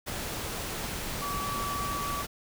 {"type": "tone in noise", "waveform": "sine", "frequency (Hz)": 1146, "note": "D6", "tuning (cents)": -43, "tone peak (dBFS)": -32, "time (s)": [1.21, 2.23], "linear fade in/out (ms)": 20, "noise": "pink", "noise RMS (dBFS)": -35, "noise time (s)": [0.06, 2.27], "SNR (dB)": 0, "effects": []}